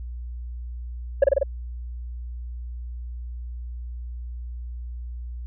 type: tone with echo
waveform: sine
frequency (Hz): 554.4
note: C#5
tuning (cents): 0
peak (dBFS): -8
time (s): 1.22-1.24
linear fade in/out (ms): 5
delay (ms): 48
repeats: 4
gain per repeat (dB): -2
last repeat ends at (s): 1.432
effects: tanh soft clip ceiling -10 dBFS + added 60 Hz sine -31 dBFS peak until 5.46 s